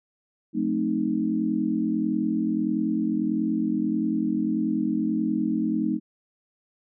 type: chord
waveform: sine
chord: F# diminished seventh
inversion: none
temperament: equal with one note detuned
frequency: 180.25 / 220 / 261.6 / 311.1 Hz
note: F#3 / A3 / C4 / Eb4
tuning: -45 / 0 / 0 / 0 cents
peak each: -32 / -26 / -29 / -26 dBFS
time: 0.53-6 s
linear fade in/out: 50 ms
effects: none